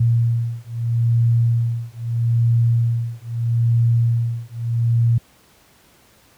sine beating tone pair, 116.54 / 117.32 Hz, A#2 / A#2, 0 / +12 cents, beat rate 0.78 Hz, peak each -18 dBFS, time 0-5.18 s, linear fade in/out 5 ms, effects pink hiss -53 dBFS RMS until 6.37 s + high-pass 60 Hz 12 dB/octave

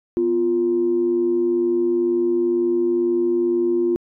sine tone pair together, 247.1 / 349.2 Hz, B3 / F4, +1 / 0 cents, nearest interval tritone, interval 599 cents, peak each -25 / -16 dBFS, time 0.17-3.96 s, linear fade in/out 0 ms, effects tanh soft clip ceiling -10 dBFS

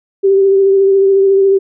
sine tone with vibrato, 390.3 Hz, G4, 8 cents flat, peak -6 dBFS, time 0.23-1.59 s, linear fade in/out 20 ms, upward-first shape triangle, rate 14 Hz, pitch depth 27 cents each way, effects none

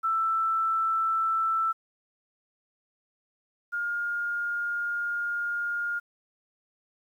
sine tone pair in turn, 1327 / 1415.8 Hz, E6 / F6, +11 / +23 cents, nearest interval minor second, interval 112 cents, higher second, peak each -23 / -27 dBFS, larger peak first, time 0.03-1.73 / 3.72-6 s, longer second, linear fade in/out 20 ms, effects 10-bit

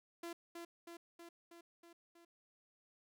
sawtooth tone with echo, 340 Hz, F4, 46 cents flat, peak -40 dBFS, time 0.23-0.33 s, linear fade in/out 5 ms, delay 320 ms, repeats 6, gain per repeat -3 dB, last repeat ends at 2.25 s, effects none

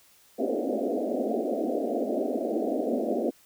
pink band-pass noise, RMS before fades -28 dBFS, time 0.38-3.31 s, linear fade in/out 20 ms, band 220 to 710 Hz, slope 96 dB/octave, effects white hiss -59 dBFS RMS until 3.45 s

